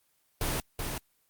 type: noise with echo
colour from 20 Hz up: pink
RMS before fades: -30 dBFS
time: 0.41-0.6 s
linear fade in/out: 2 ms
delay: 380 ms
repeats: 1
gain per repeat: -4 dB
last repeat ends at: 0.98 s
effects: white hiss -71 dBFS RMS until 1.29 s + Opus 24 kbps